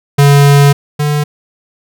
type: tone pair in turn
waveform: square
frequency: 142 / 147.83 Hz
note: C#3 / D3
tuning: +42 / +12 cents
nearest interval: minor second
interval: 70 cents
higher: second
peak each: -4 / -11 dBFS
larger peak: first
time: 0.18-0.73 / 0.99-1.24 s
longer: first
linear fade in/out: 10 ms
effects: none